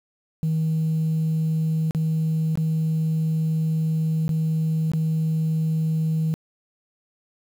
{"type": "tone with dropouts", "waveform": "sine", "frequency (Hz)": 159, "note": "D#3", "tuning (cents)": 38, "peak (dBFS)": -18, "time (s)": [0.43, 6.34], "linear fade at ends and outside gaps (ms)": 0, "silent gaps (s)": [[1.909, 1.948], [2.555, 2.574], [4.28, 4.292], [4.917, 4.935]], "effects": ["tanh soft clip ceiling -17 dBFS", "8-bit"]}